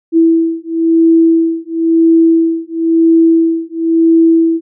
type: beating tone pair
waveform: sine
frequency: 328.3 / 329.28 Hz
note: E4 / E4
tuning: -7 / -2 cents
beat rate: 0.98 Hz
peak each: -10 dBFS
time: 0.12-4.61 s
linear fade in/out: 50 ms
effects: none